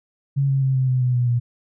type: tone with pitch steps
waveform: sine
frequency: 138.59 / 135.82 / 133.1 / 130.43 / 127.82 / 125.27 / 122.76 / 120.3 Hz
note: C#3 / C#3 / C3 / C3 / C3 / B2 / B2 / B2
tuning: 0 / -35 / +30 / -5 / -40 / +25 / -10 / -45 cents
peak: -16 dBFS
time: 0.36-1.4 s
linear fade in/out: 20 ms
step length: 130 ms
effects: none